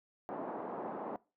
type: band-pass noise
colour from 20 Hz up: white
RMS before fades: -41 dBFS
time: 0.29-1.16 s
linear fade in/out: 0 ms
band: 200 to 920 Hz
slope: 24 dB/octave
effects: noise-tail reverb RT60 0.3 s tail -22 dB re dry